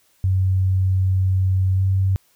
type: tone with pitch glide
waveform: sine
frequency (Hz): 94.2 to 95.68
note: F#2 to G2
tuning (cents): +32 to -41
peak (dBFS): -15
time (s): 0.24-2.16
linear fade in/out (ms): 0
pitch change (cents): +27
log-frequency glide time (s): 1.75-1.82
effects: white hiss -60 dBFS RMS until 2.35 s